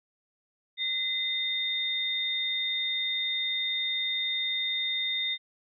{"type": "tone pair together", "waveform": "sine", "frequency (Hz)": [2049, 3651], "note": ["C7", "A#7"], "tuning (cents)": [-37, -37], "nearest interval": "minor seventh", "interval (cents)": 1000, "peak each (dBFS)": [-33, -28], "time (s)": [0.77, 5.38], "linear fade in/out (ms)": 50, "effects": []}